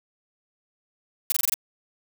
blue noise bursts, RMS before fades -22 dBFS, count 6, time 1.3-1.541 s, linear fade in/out 2 ms, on 21 ms, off 23 ms, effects none

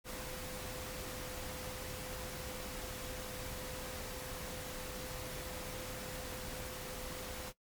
sine tone in noise, 510 Hz, C5, 44 cents flat, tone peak -49 dBFS, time 0.04-7.53 s, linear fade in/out 50 ms, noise pink, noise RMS -44 dBFS, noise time 0.04-7.53 s, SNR -8 dB, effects noise-tail reverb RT60 0.1 s tail -17 dB re dry + MP3 96 kbps

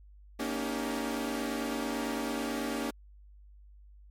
sawtooth chord, Eb dominant seventh, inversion second, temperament equal with one note detuned, 233.1 / 281.9 / 311.1 / 392 Hz, Bb3 / Db4 / Eb4 / G4, 0 / +29 / 0 / 0 cents, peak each -32 / -31 / -36 / -36 dBFS, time 0.39-2.91 s, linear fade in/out 10 ms, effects added 50 Hz sine -51 dBFS peak until 4.1 s + MP3 64 kbps

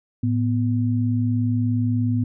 sine tone pair together, 110 / 246.9 Hz, A2 / B3, 0 / 0 cents, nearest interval octave + major second, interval 1400 cents, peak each -20 / -22 dBFS, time 0.23-2.24 s, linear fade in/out 5 ms, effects none

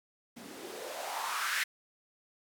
blue noise with band-pass filter sweep, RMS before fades -37 dBFS, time 0.36-1.64 s, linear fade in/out 10 ms, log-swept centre 210 to 1900 Hz, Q 3.6, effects none

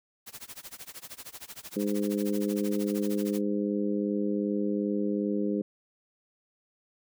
white noise with tremolo, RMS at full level -41 dBFS, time 0.26-3.41 s, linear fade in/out 20 ms, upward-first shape sine, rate 13 Hz, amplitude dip 95%
harmonic tone, 102.6 Hz, G#2, 21 cents flat, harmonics 2 / 3 / 4 / 5, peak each -29 / -31 / -33 / -36 dBFS, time 1.76-5.62 s, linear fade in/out 5 ms
effects none

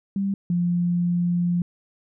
sine tone pair in turn, 196.8 / 174.77 Hz, G3 / F3, +7 / +2 cents, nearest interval major second, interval 205 cents, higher first, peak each -21 / -19 dBFS, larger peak second, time 0.16-0.34 / 0.5-1.62 s, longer second, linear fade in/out 2 ms, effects none

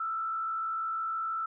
sine tone with frequency modulation, 1327 Hz, E6, 11 cents sharp, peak -30 dBFS, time 0-1.46 s, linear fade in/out 5 ms, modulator 59.4 Hz, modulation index 0.47, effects none

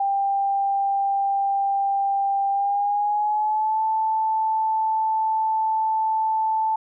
sine tone with pitch glide, 792 to 878.8 Hz, G5 to A5, +18 to -2 cents, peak -19 dBFS, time 0-6.76 s, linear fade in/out 5 ms, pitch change +180 cents, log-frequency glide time 2.5-3.83 s, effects none

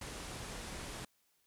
pink low-pass noise, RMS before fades -45 dBFS, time 0.01-1.05 s, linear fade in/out 5 ms, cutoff 11000 Hz, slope 48 dB/octave, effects white hiss -75 dBFS RMS until 1.46 s

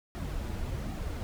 brown noise with flanger, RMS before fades -35 dBFS, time 0.15-1.23 s, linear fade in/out 0 ms, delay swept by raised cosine 1.9 to 7.7 ms, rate 1.3 Hz, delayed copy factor -0.65, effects none

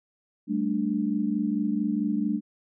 sine chord, G suspended second, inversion none, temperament just, 196 / 220.5 / 294 Hz, G3 / A3 / D4, 0 / +4 / +2 cents, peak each -29 / -27 / -28 dBFS, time 0.47-2.41 s, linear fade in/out 50 ms, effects none

